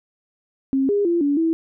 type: tone with pitch steps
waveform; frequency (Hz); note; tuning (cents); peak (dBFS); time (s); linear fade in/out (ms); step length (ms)
sine; 268.8 / 407.2 / 342.3 / 285.7 / 326.7; C4 / G#4 / F4 / D4 / E4; +47 / -34 / -35 / -48 / -15; -16; 0.73-1.53; 0; 160
effects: none